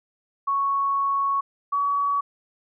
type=tone pair in turn; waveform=sine; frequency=1108.7 / 1132.7 Hz; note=C#6 / C#6; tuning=0 / +37 cents; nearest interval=unison; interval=37 cents; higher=second; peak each=-20 dBFS; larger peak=neither; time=0.47-1.41 / 1.72-2.21 s; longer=first; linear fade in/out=10 ms; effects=none